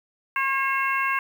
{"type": "harmonic tone", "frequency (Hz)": 540, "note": "C#5", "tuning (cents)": -45, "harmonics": [2, 3, 4, 5], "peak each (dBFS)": [-25, -27, -28, -29], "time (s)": [0.36, 1.19], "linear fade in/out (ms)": 2, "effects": ["8-bit"]}